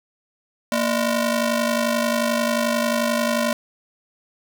sawtooth ring-modulated tone, 415.3 Hz, G#4, in tune, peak -12 dBFS, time 0.72-3.53 s, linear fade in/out 2 ms, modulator 182 Hz, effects none

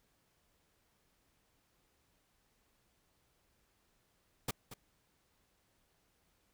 pink noise with echo, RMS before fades -36 dBFS, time 4.48-4.51 s, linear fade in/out 5 ms, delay 230 ms, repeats 1, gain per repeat -13 dB, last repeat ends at 4.74 s, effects pink hiss -75 dBFS RMS until 6.53 s

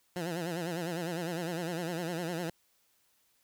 15% pulse tone with vibrato, 170.3 Hz, F3, 43 cents flat, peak -27 dBFS, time 0.16-2.5 s, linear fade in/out 2 ms, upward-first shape sine, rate 9.9 Hz, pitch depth 110 cents each way, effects white hiss -71 dBFS RMS until 3.43 s

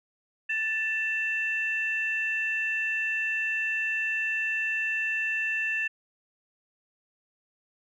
sine tone pair together, 1760 / 2680 Hz, A6 / E7, 0 / +28 cents, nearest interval perfect fifth, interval 728 cents, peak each -28 dBFS, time 0.49-5.88 s, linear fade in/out 10 ms, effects tanh soft clip ceiling -18 dBFS

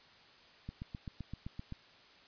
click train, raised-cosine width 5 ms, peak -29 dBFS, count 9, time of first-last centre 0.69-1.724 s, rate 7.74 Hz, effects white hiss -60 dBFS RMS until 2.27 s + resampled to 11025 Hz

